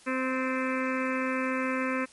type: harmonic tone with a mistuned harmonic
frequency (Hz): 260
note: C4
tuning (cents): -11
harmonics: 1 / 2 / 4 / 5 / 6 / 7 / 8 / 9 / 10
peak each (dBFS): -30 / -33 / -36 / -37 / -38 / -38 / -39 / -40 / -40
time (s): 0.06-2.06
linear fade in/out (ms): 20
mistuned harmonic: 7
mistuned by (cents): -26
effects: white hiss -55 dBFS RMS until 2.12 s + MP3 48 kbps